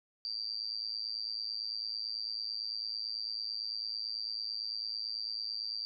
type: tone with amplitude modulation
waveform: sine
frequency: 4699 Hz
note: D8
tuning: in tune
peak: -31 dBFS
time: 0.25-5.85 s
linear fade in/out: 0 ms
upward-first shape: sine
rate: 109 Hz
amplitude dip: 100%
effects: none